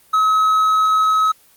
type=tone; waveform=triangle; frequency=1281 Hz; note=E6; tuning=50 cents flat; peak=-10 dBFS; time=0.13-1.32 s; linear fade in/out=10 ms; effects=white hiss -52 dBFS RMS until 1.56 s + Opus 32 kbps